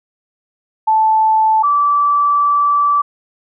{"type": "tone pair in turn", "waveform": "sine", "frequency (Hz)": [876, 1159.2], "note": ["A5", "D6"], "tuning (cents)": [-8, -23], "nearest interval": "perfect fourth", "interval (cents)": 485, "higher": "second", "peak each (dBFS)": [-9, -10], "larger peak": "first", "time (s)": [[0.87, 1.63], [1.63, 3.02]], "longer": "second", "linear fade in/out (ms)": 10, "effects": []}